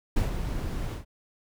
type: noise with ADSR envelope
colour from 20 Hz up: brown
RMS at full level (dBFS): -23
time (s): 0.16-1.05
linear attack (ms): 7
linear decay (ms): 130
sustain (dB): -8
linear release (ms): 120
effects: none